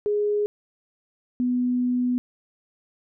sine tone pair in turn, 415.3 / 247.9 Hz, G#4 / B3, 0 / +7 cents, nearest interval major sixth, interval 893 cents, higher first, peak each -20 dBFS, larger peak neither, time 0.06-0.46 / 1.4-2.18 s, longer second, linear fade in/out 0 ms, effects none

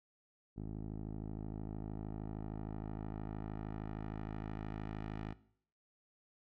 10% pulse tone with low-pass filter sweep, 53.1 Hz, G#1, 39 cents sharp, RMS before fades -43 dBFS, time 0.56-5.34 s, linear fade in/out 20 ms, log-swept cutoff 400 to 2500 Hz, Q 0.75, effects noise-tail reverb RT60 0.6 s tail -18 dB re dry

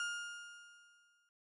35% pulse tone with exponential decay, 1415 Hz, F6, 22 cents sharp, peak -33 dBFS, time 0-1.29 s, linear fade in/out 1 ms, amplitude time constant 280 ms, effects low-pass 10000 Hz 12 dB/octave + MP3 48 kbps

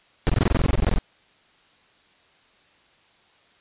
brown noise bursts, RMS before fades -18 dBFS, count 16, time 0.27-0.985 s, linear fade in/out 0 ms, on 25 ms, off 21 ms, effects white hiss -58 dBFS RMS until 3.6 s + resampled to 8000 Hz

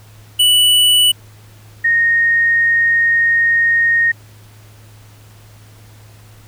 square / sine tone pair in turn, 2960 / 1855.6 Hz, F#7 / A#6, 0 / -8 cents, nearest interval minor sixth, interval 808 cents, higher first, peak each -9 / -10 dBFS, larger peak first, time 0.39-1.12 / 1.84-4.12 s, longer second, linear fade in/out 10 ms, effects added 106 Hz sine -40 dBFS peak until 6.47 s + pink hiss -47 dBFS RMS until 6.47 s

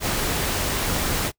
pink noise, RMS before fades -24 dBFS, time 0-1.32 s, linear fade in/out 50 ms, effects noise-tail reverb RT60 0.1 s tail -23 dB re dry

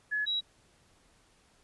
sine tone pair in turn, 1700 / 3874 Hz, G#6 / B7, +40 / -34 cents, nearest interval octave + major second, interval 1426 cents, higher second, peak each -28 dBFS, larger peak neither, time 0.11-0.26 / 0.26-0.41 s, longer neither, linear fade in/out 20 ms, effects pink hiss -65 dBFS RMS until 1.63 s + resampled to 24000 Hz

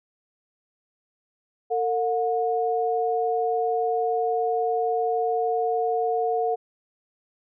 sine tone pair together, 453.4 / 723 Hz, A#4 / F#5, -48 / -40 cents, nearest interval minor sixth, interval 808 cents, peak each -24 dBFS, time 1.7-6.56 s, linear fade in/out 20 ms, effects none

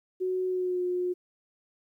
sine tone with pitch glide, 370 to 359.7 Hz, F#4 to F#4, 0 to -49 cents, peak -26 dBFS, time 0.2-1.14 s, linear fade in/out 20 ms, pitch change -49 cents, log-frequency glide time 0.47-0.82 s, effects 11-bit

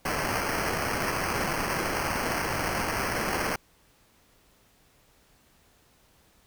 white noise with sample-and-hold, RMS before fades -29 dBFS, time 0.05-3.56 s, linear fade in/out 5 ms, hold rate 3675 Hz, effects pink hiss -62 dBFS RMS until 6.46 s

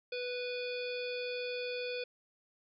harmonic tone, 493.9 Hz, B4, in tune, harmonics 1 / 3 / 5 / 7 / 9 / 10, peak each -37 / -49 / -42 / -48 / -47 / -54 dBFS, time 0.12-2.04 s, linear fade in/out 5 ms, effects none

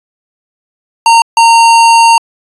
square tone bursts at uneven times, 920 Hz, A#5, 23 cents flat, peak -3 dBFS, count 2, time 1.06-1.22 / 1.37-2.18 s, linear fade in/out 2 ms, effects resampled to 24000 Hz

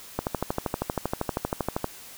click train, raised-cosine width 1 ms, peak -11 dBFS, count 22, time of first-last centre 0.19-1.844 s, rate 12.7 Hz, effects white hiss -45 dBFS RMS until 2.17 s

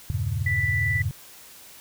sine chord, E diminished seventh, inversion none, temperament equal with one note detuned, 81.51 / 98 / 116.54 / 138.59 Hz, E2 / G2 / Bb2 / Db3, -19 / 0 / 0 / 0 cents, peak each -31 / -27 / -30 / -31 dBFS, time 0.1-1.11 s, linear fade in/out 0 ms
sine tone, 1975.5 Hz, B6, in tune, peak -23 dBFS, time 0.46-1.02 s, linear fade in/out 5 ms
effects white hiss -47 dBFS RMS until 1.8 s

